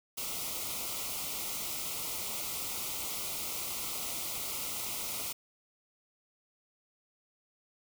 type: band-stop noise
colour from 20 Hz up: white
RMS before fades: -37 dBFS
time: 0.17-5.33 s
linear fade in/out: 10 ms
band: 1400 to 2000 Hz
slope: 96 dB/octave
effects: none